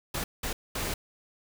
pink noise bursts at uneven times, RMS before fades -32 dBFS, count 3, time 0.14-0.24 / 0.43-0.53 / 0.75-0.94 s, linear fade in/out 5 ms, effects none

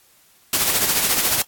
white noise with tremolo, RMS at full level -17 dBFS, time 0.53-1.42 s, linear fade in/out 2 ms, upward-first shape sine, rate 14 Hz, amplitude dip 45%, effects white hiss -55 dBFS RMS until 1.47 s + AAC 64 kbps

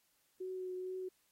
sine tone with vibrato, 370 Hz, F#4, in tune, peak -39 dBFS, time 0.4-1.09 s, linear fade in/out 10 ms, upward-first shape triangle, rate 2.2 Hz, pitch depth 18 cents each way, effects white hiss -75 dBFS RMS until 1.31 s + AAC 48 kbps

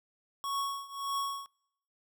square tone with tremolo, 1108.7 Hz, C#6, in tune, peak -30 dBFS, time 0.44-1.46 s, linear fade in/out 0 ms, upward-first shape triangle, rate 1.7 Hz, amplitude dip 90%, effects noise-tail reverb RT60 0.8 s tail -26 dB re dry

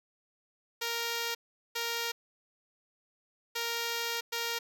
5% pulse tone bursts at uneven times, 466.2 Hz, A#4, in tune, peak -20 dBFS, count 4, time 0.81-1.35 / 1.75-2.12 / 3.55-4.21 / 4.32-4.59 s, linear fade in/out 10 ms, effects none

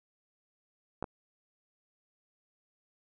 clicks, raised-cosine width 1 ms, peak -20 / -24 dBFS, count 2, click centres 1.026 / 1.042 s, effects none

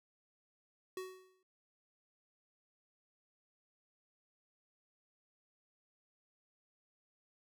square tone with exponential decay, 373.1 Hz, F#4, 14 cents sharp, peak -39 dBFS, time 0.97-1.43 s, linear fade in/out 2 ms, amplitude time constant 100 ms, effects none

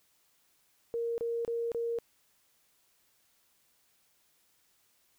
sine tone bursts, 466.2 Hz, A#4, in tune, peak -30 dBFS, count 4, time 0.94-1.987 s, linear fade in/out 0 ms, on 240 ms, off 29 ms, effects white hiss -70 dBFS RMS until 5.18 s

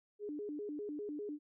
sine tone with vibrato, 350.8 Hz, F4, 8 cents sharp, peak -39 dBFS, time 0.19-1.39 s, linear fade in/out 50 ms, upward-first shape square, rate 5 Hz, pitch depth 290 cents each way, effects none

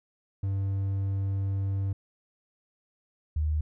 triangle / sine tone pair in turn, 97.7 / 76.58 Hz, G2 / D#2, -5 / -27 cents, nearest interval major third, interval 422 cents, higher first, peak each -24 dBFS, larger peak neither, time 0.43-1.93 / 3.36-3.61 s, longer first, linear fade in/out 5 ms, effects none

